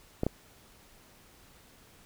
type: clicks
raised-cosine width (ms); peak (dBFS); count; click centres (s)
2; -14; 2; 0.234 / 0.266
effects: pink hiss -58 dBFS RMS until 2.05 s